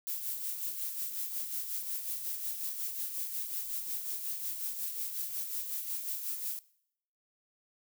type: noise with tremolo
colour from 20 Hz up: violet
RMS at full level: -35 dBFS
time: 0.07-6.59 s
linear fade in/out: 0 ms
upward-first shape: sine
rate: 5.5 Hz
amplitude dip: 50%
effects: noise-tail reverb RT60 0.7 s tail -21 dB re dry